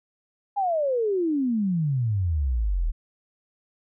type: exponential sweep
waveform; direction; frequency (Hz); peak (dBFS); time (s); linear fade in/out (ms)
sine; down; 830.6 to 37.11; -21; 0.56-2.92; 20
effects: none